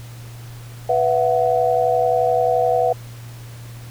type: chord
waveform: sine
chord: B suspended fourth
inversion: none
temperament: equal with one note detuned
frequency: 493.9 / 668.5 / 740 Hz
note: B4 / E5 / F#5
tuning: 0 / +24 / 0 cents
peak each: -19 dBFS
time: 0.89-2.93 s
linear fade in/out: 5 ms
effects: added 118 Hz sine -34 dBFS peak until 3.9 s + pink hiss -44 dBFS RMS until 3.9 s